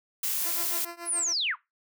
blue noise, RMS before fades -29 dBFS, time 0.23-0.85 s, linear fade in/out 5 ms
10% pulse tone with tremolo, 342.5 Hz, F4, 34 cents flat, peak -27 dBFS, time 0.43-1.34 s, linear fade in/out 50 ms, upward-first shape triangle, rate 7 Hz, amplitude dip 95%
sine linear sweep, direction down, 10870 to 860 Hz, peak -25 dBFS, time 1.05-1.56 s, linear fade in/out 50 ms
effects noise-tail reverb RT60 0.2 s tail -19 dB re dry

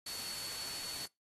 sine tone in noise, 4435 Hz, C#8, in tune, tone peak -43 dBFS, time 0.06-1.06 s, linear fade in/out 5 ms, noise white, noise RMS -43 dBFS, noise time 0.06-1.06 s, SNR -3 dB, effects noise-tail reverb RT60 0.2 s tail -23 dB re dry + AAC 32 kbps

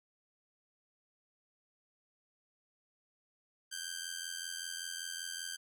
10% pulse ring-modulated tone, 1568 Hz, G6, in tune, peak -28 dBFS, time 3.71-5.57 s, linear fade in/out 20 ms, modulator 42.6 Hz, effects none

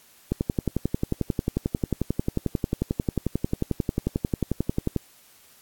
click train, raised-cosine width 3 ms, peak -10 dBFS, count 53, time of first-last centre 0.32-4.963 s, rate 11.2 Hz, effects white hiss -55 dBFS RMS until 5.61 s + AAC 64 kbps

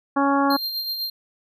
harmonic tone, 278.5 Hz, C#4, 8 cents sharp, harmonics 1 / 2 / 3 / 4 / 5 / 6, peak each -20 / -26 / -23 / -23 / -29 / -34 dBFS, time 0.16-0.57 s, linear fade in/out 10 ms
square tone with tremolo, 4186 Hz, C8, in tune, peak -24 dBFS, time 0.5-1.1 s, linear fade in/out 5 ms, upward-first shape sine, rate 8 Hz, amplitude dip 45%
effects none

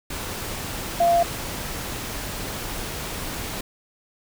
sine tone in noise, 687 Hz, F5, 29 cents flat, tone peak -15 dBFS, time 1-1.23 s, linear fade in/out 5 ms, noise pink, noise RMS -31 dBFS, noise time 0.1-3.61 s, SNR +13 dB, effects none

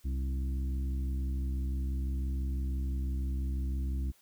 harmonic tone with a mistuned harmonic, 66 Hz, C2, 16 cents sharp, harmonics 1 / 2 / 3 / 4 / 5, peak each -30 / -45 / -45 / -46 / -50 dBFS, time 0.04-4.12 s, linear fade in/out 20 ms, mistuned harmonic 3, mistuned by -48 cents, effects white hiss -65 dBFS RMS until 4.21 s

